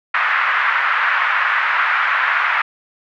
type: band-pass noise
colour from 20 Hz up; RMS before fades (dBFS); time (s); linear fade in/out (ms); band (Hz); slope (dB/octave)
pink; -17; 0.14-2.62; 5; 1200 to 2000; 24
effects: none